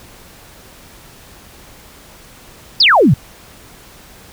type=exponential sweep; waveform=sine; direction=down; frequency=5380 to 110 Hz; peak=-6 dBFS; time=2.8-3.14 s; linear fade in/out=5 ms; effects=pink hiss -41 dBFS RMS until 4.32 s